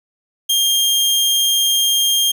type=tone; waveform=sawtooth; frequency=3211 Hz; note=G7; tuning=41 cents sharp; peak=-10 dBFS; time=0.49-2.32 s; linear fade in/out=10 ms; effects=none